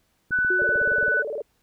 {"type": "clicks", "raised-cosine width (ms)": 3, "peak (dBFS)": -26, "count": 12, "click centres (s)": [0.308, 0.388, 0.448, 0.62, 0.691, 0.758, 0.816, 0.875, 0.918, 0.983, 1.028, 1.081]}
{"type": "tone", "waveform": "sine", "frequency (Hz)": 1493, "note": "F#6", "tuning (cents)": 15, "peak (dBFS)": -19, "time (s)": [0.31, 1.23], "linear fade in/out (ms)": 20}
{"type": "tone with exponential decay", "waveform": "sine", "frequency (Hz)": 366.3, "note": "F#4", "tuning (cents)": -17, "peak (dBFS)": -23, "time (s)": [0.5, 1.19], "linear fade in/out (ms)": 5, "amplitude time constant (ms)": 150}
{"type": "tone with vibrato", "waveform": "sine", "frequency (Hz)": 507, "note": "B4", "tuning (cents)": 45, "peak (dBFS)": -27, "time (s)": [0.59, 1.42], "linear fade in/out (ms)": 5, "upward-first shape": "square", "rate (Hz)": 19, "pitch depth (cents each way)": 240}
{"effects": ["pink hiss -68 dBFS RMS until 1.62 s"]}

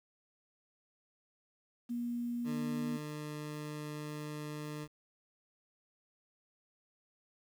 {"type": "tone with pitch glide", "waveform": "sine", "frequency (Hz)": [239.1, 240.6], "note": ["A#3", "B3"], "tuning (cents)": [44, -45], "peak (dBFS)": -34, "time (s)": [1.89, 2.98], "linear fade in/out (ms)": 20, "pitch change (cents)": 11, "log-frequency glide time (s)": [2.35, 2.82]}
{"type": "tone", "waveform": "20% pulse", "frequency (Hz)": 150.3, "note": "D3", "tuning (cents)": 40, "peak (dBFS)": -35, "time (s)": [2.44, 4.88], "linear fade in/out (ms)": 50}
{"effects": ["10-bit"]}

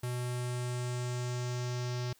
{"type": "tone with low-pass filter sweep", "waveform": "square", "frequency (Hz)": 123.47, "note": "B2", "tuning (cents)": 0, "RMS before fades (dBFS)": -35, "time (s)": [0.03, 2.13], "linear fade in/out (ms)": 5, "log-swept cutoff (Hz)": [11000, 5300], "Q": 2.6, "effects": ["white hiss -65 dBFS RMS until 2.19 s"]}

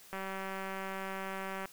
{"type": "click train", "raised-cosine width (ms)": 0.5, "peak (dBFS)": -25, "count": 294, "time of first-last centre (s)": [0.13, 1.656], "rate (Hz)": 192, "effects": ["white hiss -56 dBFS RMS until 1.72 s"]}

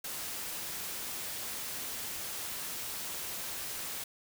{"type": "noise", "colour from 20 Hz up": "white", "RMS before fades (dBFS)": -39, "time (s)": [0.04, 4.04], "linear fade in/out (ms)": 5, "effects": []}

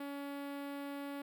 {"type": "tone with notch filter", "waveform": "sawtooth", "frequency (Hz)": 282.3, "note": "C#4", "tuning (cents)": 32, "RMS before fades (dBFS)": -43, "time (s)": [0, 1.22], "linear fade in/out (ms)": 5, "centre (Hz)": 6300, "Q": 0.63, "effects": []}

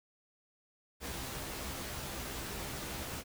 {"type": "noise with comb filter", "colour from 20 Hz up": "pink", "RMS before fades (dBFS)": -41, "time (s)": [1, 3.24], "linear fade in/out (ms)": 50, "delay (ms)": 15, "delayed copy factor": 0.6, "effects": []}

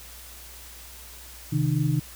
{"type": "tone cluster", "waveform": "sine", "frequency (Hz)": [132.3, 156.1, 303.6], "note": ["C3", "D#3", "D#4"], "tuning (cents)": [20, 6, -42], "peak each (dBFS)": [-24, -24, -30], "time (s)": [1.52, 2], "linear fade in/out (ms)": 10, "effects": ["added 60 Hz sine -47 dBFS peak until 2.15 s", "white hiss -45 dBFS RMS until 2.15 s"]}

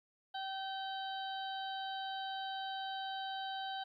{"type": "harmonic tone", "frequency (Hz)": 772, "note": "G5", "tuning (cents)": -27, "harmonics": [1, 2, 4, 5, 6], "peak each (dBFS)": [-40, -47, -47, -49, -58], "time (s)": [0.34, 3.84], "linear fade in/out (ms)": 10, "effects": ["13-bit"]}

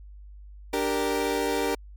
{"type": "chord", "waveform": "30% pulse", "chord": "G minor", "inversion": "second", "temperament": "equal", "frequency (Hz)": [293.7, 392, 466.2], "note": ["D4", "G4", "Bb4"], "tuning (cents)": [0, 0, 0], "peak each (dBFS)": [-27, -26, -25], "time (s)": [0.73, 1.75], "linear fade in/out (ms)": 5, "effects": ["added 50 Hz sine -42 dBFS peak until 1.96 s", "MP3 96 kbps"]}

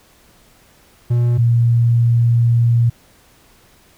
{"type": "tone pair in turn", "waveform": ["triangle", "sine"], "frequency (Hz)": [120.1, 117.83], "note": ["B2", "A#2"], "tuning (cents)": [-48, 19], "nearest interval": "unison", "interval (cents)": 33, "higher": "first", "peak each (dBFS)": -10, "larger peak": "neither", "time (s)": [[1.1, 1.38], [1.38, 2.9]], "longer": "second", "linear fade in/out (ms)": 10, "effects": ["pink hiss -51 dBFS RMS until 3.97 s"]}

